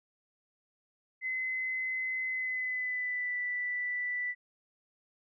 sine tone with pitch glide, 2041 to 1974.9 Hz, C7 to B6, -44 to -1 cents, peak -31 dBFS, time 1.21-4.35 s, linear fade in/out 50 ms, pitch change -57 cents, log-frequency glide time 2.27-3.38 s, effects none

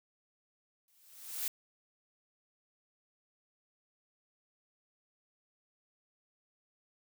blue noise with exponential growth, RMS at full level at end -33 dBFS, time 0.88-1.48 s, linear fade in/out 1 ms, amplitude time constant 130 ms, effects none

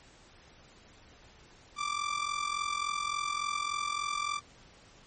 sawtooth tone with amplitude modulation, 1174.7 Hz, D6, in tune, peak -24 dBFS, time 1.76-4.41 s, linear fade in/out 50 ms, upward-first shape sine, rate 43.5 Hz, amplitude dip 75%, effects pink hiss -57 dBFS RMS until 5.06 s + MP3 32 kbps

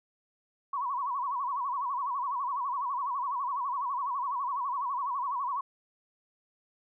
sine tone with vibrato, 1046.5 Hz, C6, in tune, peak -29 dBFS, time 0.73-5.61 s, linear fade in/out 5 ms, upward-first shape sine, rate 12 Hz, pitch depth 150 cents each way, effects none

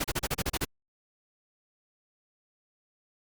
pink noise bursts, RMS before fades -29 dBFS, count 9, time 0-0.651 s, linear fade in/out 10 ms, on 43 ms, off 33 ms, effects Opus 48 kbps

